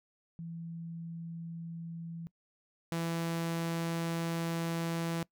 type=tone pair in turn; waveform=sine / sawtooth; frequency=166.7 / 166.7 Hz; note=E3 / E3; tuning=+20 / +20 cents; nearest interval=unison; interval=0 cents; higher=neither; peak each=-39 / -28 dBFS; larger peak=second; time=0.39-2.27 / 2.92-5.23 s; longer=second; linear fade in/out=0 ms; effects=noise-tail reverb RT60 0.1 s tail -22 dB re dry